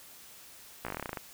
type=slowing click train; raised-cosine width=0.5 ms; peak=-20 dBFS; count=13; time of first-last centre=0.85-1.172 s; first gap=16 ms; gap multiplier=1.09; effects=white hiss -52 dBFS RMS until 1.33 s